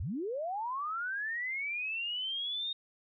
sine linear sweep, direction up, 58.27 to 3717 Hz, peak -33 dBFS, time 0-2.73 s, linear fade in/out 5 ms, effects none

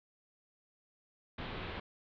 pink low-pass noise, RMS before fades -42 dBFS, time 1.38-1.8 s, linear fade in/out 5 ms, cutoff 3900 Hz, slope 48 dB/octave, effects none

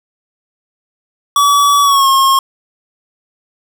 square tone with pitch glide, 1142 to 1077.9 Hz, D6 to C#6, -49 to -49 cents, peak -8 dBFS, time 1.36-2.39 s, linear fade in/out 2 ms, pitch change -100 cents, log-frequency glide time 1.82-2.08 s, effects none

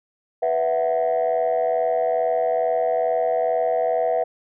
sine chord, B suspended fourth, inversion none, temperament just, 493.9 / 658.5 / 740.8 Hz, B4 / E5 / F#5, 0 / -2 / +2 cents, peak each -22 / -20 / -23 dBFS, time 0.42-4.24 s, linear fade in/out 10 ms, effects tanh soft clip ceiling -13 dBFS

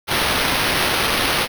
white noise with sample-and-hold, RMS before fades -19 dBFS, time 0.07-1.48 s, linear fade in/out 50 ms, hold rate 7350 Hz, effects none

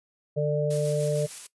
harmonic tone, 148.7 Hz, D3, 22 cents sharp, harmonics 1 / 3 / 4, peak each -26 / -27 / -27 dBFS, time 0.36-1.27 s, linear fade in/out 20 ms
blue noise with tremolo, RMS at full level -36 dBFS, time 0.7-1.47 s, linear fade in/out 10 ms, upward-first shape square, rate 6.6 Hz, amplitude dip 30%
effects noise-tail reverb RT60 0.1 s tail -18 dB re dry + resampled to 24000 Hz

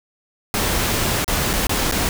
pink noise with dropouts, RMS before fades -20 dBFS, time 0.54-2.09 s, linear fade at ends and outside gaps 1 ms, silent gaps 1.245-1.279 / 1.532-1.536 / 1.669-1.694 / 1.913-1.922 s, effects none

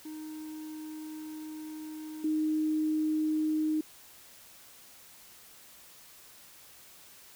triangle / sine tone pair in turn, 310 / 310 Hz, D#4 / D#4, -6 / -6 cents, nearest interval unison, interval 0 cents, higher neither, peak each -37 / -26 dBFS, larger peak second, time 0.05-2.24 / 2.24-3.81 s, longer first, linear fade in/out 5 ms, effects white hiss -54 dBFS RMS until 7.35 s

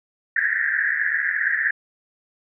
pink band-pass noise, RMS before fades -22 dBFS, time 0.36-1.71 s, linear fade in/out 5 ms, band 1600 to 1900 Hz, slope 96 dB/octave, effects none

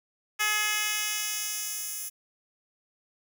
10% pulse tone with high-pass filter sweep, 423.4 Hz, G#4, 33 cents sharp, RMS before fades -30 dBFS, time 0.39-2.1 s, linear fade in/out 20 ms, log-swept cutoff 1600 to 9600 Hz, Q 0.75, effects none

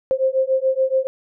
sine beating tone pair, 523.3 / 530.3 Hz, C5 / C5, 0 / +23 cents, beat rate 7 Hz, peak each -19 dBFS, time 0.11-1.07 s, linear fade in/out 0 ms, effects none

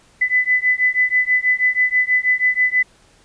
sine beating tone pair, 2000 / 2006.2 Hz, B6 / B6, +21 / +27 cents, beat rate 6.2 Hz, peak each -17 dBFS, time 0.21-2.83 s, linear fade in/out 10 ms, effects pink hiss -53 dBFS RMS until 3.24 s + resampled to 22050 Hz

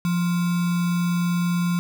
sine tone with sample-and-hold, 174.61 Hz, F3, in tune, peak -19 dBFS, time 0.05-1.79 s, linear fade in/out 0 ms, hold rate 1225 Hz, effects none

